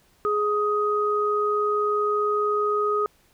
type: tone pair together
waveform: sine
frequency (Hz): 417.7 / 1251.7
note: G#4 / D#6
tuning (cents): +10 / +10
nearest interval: octave + perfect fifth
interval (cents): 1900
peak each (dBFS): -23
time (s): 0.25-3.06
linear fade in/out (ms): 0
effects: pink hiss -61 dBFS RMS until 3.33 s